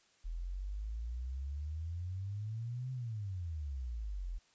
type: exponential two-way sweep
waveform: sine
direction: up then down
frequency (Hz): 40.35 to 130.81 to 40.35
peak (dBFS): -37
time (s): 0.24-4.39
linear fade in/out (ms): 20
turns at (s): 2.92
effects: white hiss -69 dBFS RMS until 4.54 s + resampled to 16000 Hz